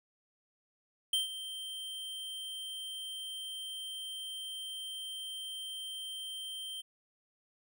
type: tone with ADSR envelope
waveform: square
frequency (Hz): 3136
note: G7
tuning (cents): 0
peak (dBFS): -27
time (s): 1.13-6.82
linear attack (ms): 4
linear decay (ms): 140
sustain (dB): -13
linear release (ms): 18
effects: none